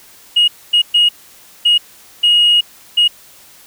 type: tone bursts at uneven times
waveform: sine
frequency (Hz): 2879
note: F#7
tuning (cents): -48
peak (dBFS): -6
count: 6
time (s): 0.36-0.48 / 0.73-0.82 / 0.94-1.09 / 1.65-1.78 / 2.23-2.61 / 2.97-3.08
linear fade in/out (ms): 10
effects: tanh soft clip ceiling -4 dBFS + white hiss -43 dBFS RMS until 3.66 s